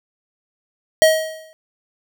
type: tone with exponential decay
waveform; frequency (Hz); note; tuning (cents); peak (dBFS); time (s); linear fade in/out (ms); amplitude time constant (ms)
square; 634; D#5; +32; -7; 1.02-1.53; 0; 110
effects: none